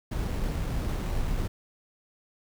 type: noise with sample-and-hold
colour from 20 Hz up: brown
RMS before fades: -29 dBFS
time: 0.11-1.48 s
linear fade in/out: 10 ms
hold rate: 4900 Hz
effects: none